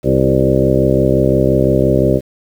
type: harmonic tone with a mistuned harmonic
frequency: 65.8 Hz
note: C2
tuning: 10 cents sharp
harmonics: 1 / 2 / 3 / 4 / 5 / 6 / 7 / 8 / 9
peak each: -21 / -16 / -19 / -19 / -18 / -17 / -22 / -18 / -18 dBFS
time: 0.03-2.21 s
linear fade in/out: 50 ms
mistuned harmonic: 6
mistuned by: -25 cents
effects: 7-bit